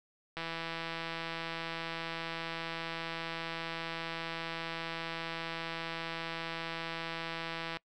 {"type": "click train", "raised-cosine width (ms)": 0.3, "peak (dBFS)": -22, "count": 1222, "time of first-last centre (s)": [0.37, 7.77], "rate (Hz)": 165, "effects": ["noise-tail reverb RT60 0.1 s tail -24 dB re dry"]}